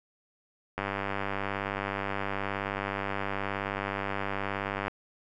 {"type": "click train", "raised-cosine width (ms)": 0.5, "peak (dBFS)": -16, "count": 407, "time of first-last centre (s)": [0.78, 4.881], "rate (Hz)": 99, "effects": []}